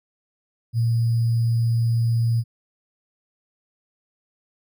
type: tone with sample-and-hold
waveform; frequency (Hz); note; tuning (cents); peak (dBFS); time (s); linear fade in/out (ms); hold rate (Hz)
sine; 115.8; A#2; -11; -17; 0.73-2.44; 50; 4900
effects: none